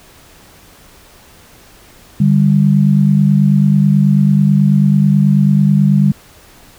sine tone pair together, 148.1 / 197.3 Hz, D3 / G3, +15 / +11 cents, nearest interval perfect fourth, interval 496 cents, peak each -10 dBFS, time 2.2-6.12 s, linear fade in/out 5 ms, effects pink hiss -43 dBFS RMS until 6.78 s

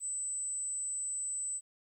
sine tone, 8020 Hz, B8, 26 cents sharp, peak -33 dBFS, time 0-1.61 s, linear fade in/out 50 ms, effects tanh soft clip ceiling -29 dBFS + 12-bit

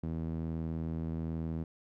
sawtooth tone with band-pass filter, 81.2 Hz, E2, 26 cents flat, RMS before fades -36 dBFS, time 0.03-1.64 s, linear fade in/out 5 ms, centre 200 Hz, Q 1.3, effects none

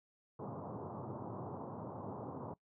pink band-pass noise, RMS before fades -45 dBFS, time 0.39-2.54 s, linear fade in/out 5 ms, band 100 to 1100 Hz, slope 48 dB/octave, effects noise-tail reverb RT60 0.1 s tail -21 dB re dry

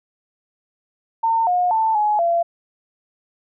sine tone with pitch steps, 907 / 718 / 887 / 842 / 682 Hz, A#5 / F5 / A5 / G#5 / F5, -48 / +48 / +14 / +24 / -41 cents, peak -15 dBFS, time 1.23-2.43 s, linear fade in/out 10 ms, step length 240 ms, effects none

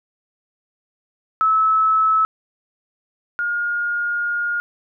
sine tone pair in turn, 1300 / 1423.4 Hz, E6 / F6, -24 / +33 cents, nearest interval major second, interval 157 cents, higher second, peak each -13 / -19 dBFS, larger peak first, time 1.41-2.25 / 3.39-4.6 s, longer second, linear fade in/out 0 ms, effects none

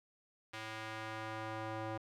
square tone with band-pass filter sweep, 110 Hz, A2, in tune, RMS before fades -43 dBFS, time 0.53-1.98 s, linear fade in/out 10 ms, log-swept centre 2300 to 740 Hz, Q 0.84, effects none

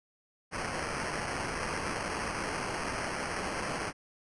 blue noise with sample-and-hold, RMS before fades -35 dBFS, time 0.51-3.93 s, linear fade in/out 50 ms, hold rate 3675 Hz, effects resampled to 24000 Hz

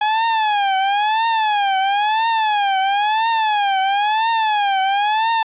40% pulse tone with vibrato, 836 Hz, G#5, 11 cents sharp, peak -14 dBFS, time 0.01-5.43 s, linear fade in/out 5 ms, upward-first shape triangle, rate 0.99 Hz, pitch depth 170 cents each way, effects resampled to 8000 Hz + 8-bit

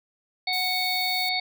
harmonic tone, 740 Hz, F#5, in tune, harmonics 1 / 3 / 5 / 6, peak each -30 / -28 / -31 / -28 dBFS, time 0.47-1.4 s, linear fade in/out 5 ms
violet noise, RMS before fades -36 dBFS, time 0.53-1.29 s, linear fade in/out 0 ms
effects none

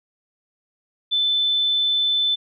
sine tone, 3520 Hz, A7, in tune, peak -17 dBFS, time 1.11-2.36 s, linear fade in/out 20 ms, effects none

